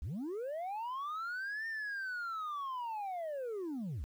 sine linear two-way sweep, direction up then down, 53.8 to 1823 to 53.8 Hz, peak -34 dBFS, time 0.02-4.04 s, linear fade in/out 0 ms, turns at 1.67 s, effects tanh soft clip ceiling -36 dBFS + 11-bit

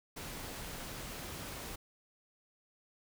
pink noise, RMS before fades -44 dBFS, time 0.16-1.76 s, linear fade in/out 10 ms, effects none

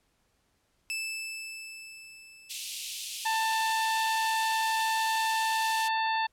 sawtooth tone with exponential decay, 2633 Hz, E7, 3 cents flat, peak -27 dBFS, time 0.9-3.89 s, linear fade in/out 0 ms, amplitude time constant 650 ms
pink high-pass noise, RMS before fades -37 dBFS, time 2.49-5.89 s, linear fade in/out 20 ms, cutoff 2600 Hz, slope 48 dB/octave
harmonic tone, 889 Hz, A5, 18 cents sharp, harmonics 1 / 2 / 3 / 4 / 5, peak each -27 / -33 / -37 / -39 / -41 dBFS, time 3.25-6.27 s, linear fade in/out 10 ms
effects pink hiss -72 dBFS RMS until 6.32 s + low-pass 12000 Hz 12 dB/octave

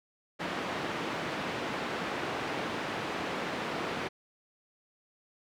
pink band-pass noise, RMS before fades -35 dBFS, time 0.39-4.09 s, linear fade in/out 20 ms, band 220 to 2700 Hz, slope 12 dB/octave, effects none

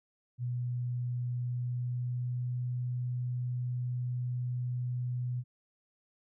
sine tone with pitch glide, 122.7 to 123.84 Hz, B2 to B2, -11 to +5 cents, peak -31 dBFS, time 0.38-5.44 s, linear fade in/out 50 ms, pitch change +16 cents, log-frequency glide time 1.34-2.6 s, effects none

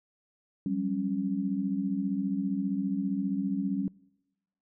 sine tone cluster, 182 / 197 / 275.2 Hz, F#3 / G3 / C#4, -28 / +9 / -12 cents, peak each -35 / -30 / -31 dBFS, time 0.66-3.88 s, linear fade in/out 2 ms, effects noise-tail reverb RT60 1.0 s tail -25 dB re dry

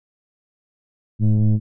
sine tone with frequency modulation, 107.6 Hz, A2, 38 cents flat, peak -11 dBFS, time 1.19-1.6 s, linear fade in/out 50 ms, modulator 105 Hz, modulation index 0.86, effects tanh soft clip ceiling -11 dBFS

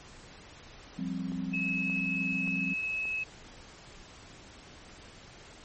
sine chord, F suspended second, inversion none, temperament just, 174.61 / 196.44 / 261.9 Hz, F3 / G3 / C4, 0 / +4 / +2 cents, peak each -36 dBFS, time 0.98-2.74 s, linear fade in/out 10 ms
click train, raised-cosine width 1 ms, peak -33 dBFS, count 4, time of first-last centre 1.32-3.054 s, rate 1.73 Hz
sine tone, 2580 Hz, E7, 38 cents flat, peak -30 dBFS, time 1.53-3.24 s, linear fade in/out 10 ms
effects pink hiss -51 dBFS RMS until 5.64 s + MP3 32 kbps

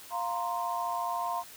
sine chord, F suspended fourth, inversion none, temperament equal, 698.5 / 932.3 / 1046.5 Hz, F5 / Bb5 / C6, 0 / 0 / 0 cents, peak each -34 dBFS, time 0.1-1.44 s, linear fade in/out 50 ms, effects white hiss -49 dBFS RMS until 1.56 s

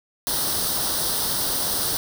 white noise with comb filter, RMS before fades -24 dBFS, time 0.27-1.97 s, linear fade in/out 0 ms, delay 0.21 ms, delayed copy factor +0.75, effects none

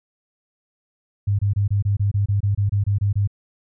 sine tone bursts, 101 Hz, G#2, 48 cents flat, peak -16 dBFS, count 14, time 1.27-3.275 s, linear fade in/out 10 ms, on 120 ms, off 25 ms, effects none

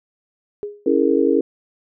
sine tone with exponential decay, 412.5 Hz, G#4, 12 cents flat, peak -21 dBFS, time 0.63-0.9 s, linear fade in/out 0 ms, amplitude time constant 58 ms
sine chord, A# half-diminished seventh, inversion first, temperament equal with one note detuned, 277.2 / 328.3 / 415.3 / 466.2 Hz, C#4 / E4 / G#4 / A#4, 0 / -7 / 0 / 0 cents, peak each -19 dBFS, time 0.86-1.41 s, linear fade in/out 5 ms
effects none

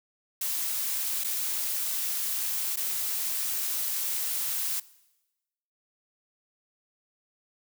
blue noise with dropouts, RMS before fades -30 dBFS, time 0.41-4.8 s, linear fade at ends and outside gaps 5 ms, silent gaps 1.238-1.244 / 2.76-2.77 s, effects noise-tail reverb RT60 1.0 s tail -20 dB re dry

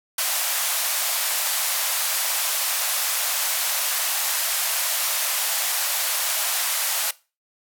white band-pass noise, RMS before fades -24 dBFS, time 0.18-7.11 s, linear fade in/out 5 ms, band 570 to 16000 Hz, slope 48 dB/octave, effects noise-tail reverb RT60 0.3 s tail -20 dB re dry

